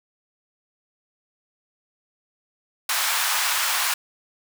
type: high-pass noise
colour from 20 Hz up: pink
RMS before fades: -23 dBFS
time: 2.89-3.94 s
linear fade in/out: 5 ms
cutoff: 920 Hz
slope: 24 dB/octave
effects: none